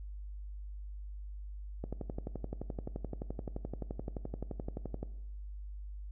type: click train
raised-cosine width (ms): 2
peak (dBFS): -25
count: 38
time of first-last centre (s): 1.84-5.03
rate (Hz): 11.6
effects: noise-tail reverb RT60 0.9 s tail -17 dB re dry + added 50 Hz sine -41 dBFS peak until 6.11 s